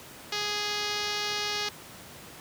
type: tone with low-pass filter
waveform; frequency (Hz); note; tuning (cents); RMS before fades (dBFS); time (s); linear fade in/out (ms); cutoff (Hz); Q
5% pulse; 415.3; G#4; 0; -31; 0.32-1.69; 5; 5500; 1.8
effects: pink hiss -46 dBFS RMS until 2.4 s + high-pass 100 Hz 12 dB/octave